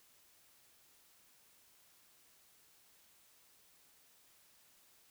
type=silence; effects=white hiss -67 dBFS RMS until 5.1 s